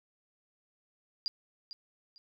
sine tone with echo, 4800 Hz, D8, 37 cents sharp, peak -29 dBFS, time 1.26-1.28 s, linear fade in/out 0 ms, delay 450 ms, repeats 2, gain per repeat -12 dB, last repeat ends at 2.18 s, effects none

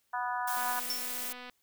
harmonic tone, 246.1 Hz, B3, 6 cents flat, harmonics 3 / 4 / 5 / 6 / 7, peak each -36 / -34 / -40 / -39 / -43 dBFS, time 0.13-0.8 s, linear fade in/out 10 ms
blue noise, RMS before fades -37 dBFS, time 0.47-1.33 s, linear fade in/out 10 ms
click train, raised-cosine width 0.3 ms, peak -30 dBFS, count 231, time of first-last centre 0.57-1.497 s, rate 248 Hz
sine tone with exponential decay, 5410 Hz, E8, 44 cents sharp, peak -29 dBFS, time 0.9-1.14 s, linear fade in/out 1 ms, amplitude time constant 51 ms
effects white hiss -74 dBFS RMS until 1.62 s

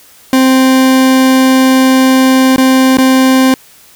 40% pulse tone with dropouts, 261.6 Hz, C4, in tune, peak -4 dBFS, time 0.33-3.54 s, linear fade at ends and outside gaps 1 ms, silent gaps 2.561-2.581 / 2.971-2.984 s, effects white hiss -41 dBFS RMS until 3.95 s

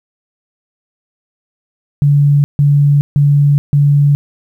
sine tone bursts, 143.7 Hz, D3, 37 cents flat, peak -6 dBFS, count 4, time 2.02-4.15 s, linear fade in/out 0 ms, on 420 ms, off 150 ms, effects 8-bit

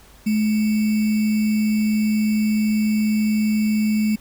sine tone with sample-and-hold, 214.3 Hz, A3, 45 cents flat, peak -16 dBFS, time 0.26-4.16 s, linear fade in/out 10 ms, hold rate 2450 Hz, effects added 50 Hz sine -51 dBFS peak until 4.2 s + pink hiss -50 dBFS RMS until 4.2 s

